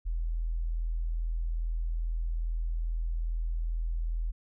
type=tone; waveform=sine; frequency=41.2 Hz; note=E1; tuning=in tune; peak=-28 dBFS; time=0.05-4.32 s; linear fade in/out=20 ms; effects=none